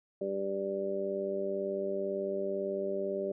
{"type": "harmonic tone", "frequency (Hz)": 98, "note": "G2", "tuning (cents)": 0, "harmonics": [2, 3, 4, 5, 6], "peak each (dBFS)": [-41, -45, -34, -44, -35], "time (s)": [0.21, 3.32], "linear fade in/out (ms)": 5, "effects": []}